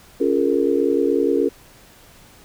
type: chord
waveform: sine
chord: Bb minor seventh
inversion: first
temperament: just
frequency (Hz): 279.7 / 349.6 / 419.5 / 466.2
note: Db4 / F4 / Ab4 / Bb4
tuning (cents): +16 / +2 / +17 / 0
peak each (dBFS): -21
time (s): 0.2-1.49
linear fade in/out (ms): 10
effects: pink hiss -48 dBFS RMS until 2.44 s